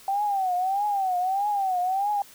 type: tone with vibrato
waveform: sine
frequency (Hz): 772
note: G5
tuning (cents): -27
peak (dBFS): -22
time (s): 0.08-2.22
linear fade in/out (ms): 2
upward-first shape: triangle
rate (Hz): 1.6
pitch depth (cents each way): 150
effects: white hiss -50 dBFS RMS until 2.34 s